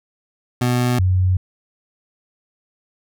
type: tone pair in turn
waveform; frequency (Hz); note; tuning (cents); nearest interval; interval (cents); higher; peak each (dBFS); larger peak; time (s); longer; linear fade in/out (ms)
25% pulse / sine; 123.47 / 92.3; B2 / F#2; 0 / -4; perfect fourth; 504; first; -12 / -13; first; 0.61-0.99 / 0.99-1.37; neither; 5
effects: none